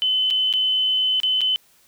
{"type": "tone with dropouts", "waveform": "sine", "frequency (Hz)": 3036, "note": "F#7", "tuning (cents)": 44, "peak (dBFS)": -17, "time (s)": [0.02, 1.56], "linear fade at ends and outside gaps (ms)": 0, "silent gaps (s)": [[0.303, 0.308], [0.527, 0.537], [1.201, 1.233], [1.408, 1.415]], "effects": ["white hiss -57 dBFS RMS until 1.87 s"]}